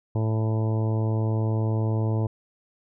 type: harmonic tone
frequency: 110 Hz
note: A2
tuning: in tune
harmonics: 1 / 2 / 3 / 4 / 5 / 6 / 7 / 8 / 9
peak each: -22 / -33 / -33 / -35 / -38 / -40 / -45 / -41 / -45 dBFS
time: 0.15-2.27 s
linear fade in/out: 5 ms
effects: none